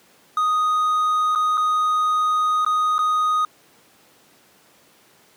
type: tone with dropouts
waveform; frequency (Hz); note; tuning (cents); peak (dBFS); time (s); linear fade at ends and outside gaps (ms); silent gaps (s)
triangle; 1244.5; D#6; 0; -15; 0.37-3.45; 2; 1.351-1.357 / 1.573-1.577 / 2.649-2.663 / 2.982-2.99
effects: pink hiss -54 dBFS RMS until 5.36 s + high-pass 200 Hz 12 dB/octave